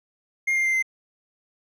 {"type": "tone with pitch steps", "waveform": "triangle", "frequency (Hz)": [2124, 2107, 2090, 2073], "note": ["C7", "C7", "C7", "C7"], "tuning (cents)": [25, 12, -2, -17], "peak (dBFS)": -18, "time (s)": [0.47, 0.826], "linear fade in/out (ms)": 10, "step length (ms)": 89, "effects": []}